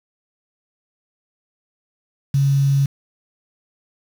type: tone with quantisation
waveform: sine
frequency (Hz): 138.59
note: C#3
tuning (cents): 0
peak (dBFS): -13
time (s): 2.34-2.86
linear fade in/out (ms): 5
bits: 6
effects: none